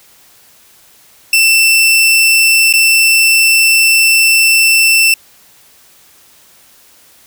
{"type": "tone with dropouts", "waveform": "sawtooth", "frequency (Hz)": 2675, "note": "E7", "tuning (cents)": 25, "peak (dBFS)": -3, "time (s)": [1.33, 5.14], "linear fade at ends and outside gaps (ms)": 2, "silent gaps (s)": [2.727, 2.737], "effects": ["white hiss -45 dBFS RMS until 7.26 s"]}